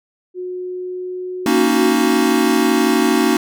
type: tone with pitch glide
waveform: sine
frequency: 363.8 to 366.1 Hz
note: F#4 to F#4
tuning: -29 to -18 cents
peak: -23 dBFS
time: 0.34-2.08 s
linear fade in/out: 50 ms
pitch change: +11 cents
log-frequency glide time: 0.6-1.4 s
type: chord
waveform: square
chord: D# minor seventh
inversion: second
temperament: equal with one note detuned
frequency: 233.1 / 278.5 / 311.1 / 370 Hz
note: A#3 / C#4 / D#4 / F#4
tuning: 0 / +8 / 0 / 0 cents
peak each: -19 dBFS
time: 1.46-3.37 s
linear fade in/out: 2 ms
effects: none